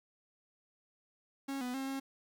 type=tone with pitch steps; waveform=45% pulse; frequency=273.7 / 248.5 / 268 / 270.4 Hz; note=C#4 / B3 / C4 / C#4; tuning=-22 / +11 / +42 / -43 cents; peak=-36 dBFS; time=1.48-2 s; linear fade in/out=10 ms; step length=130 ms; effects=11-bit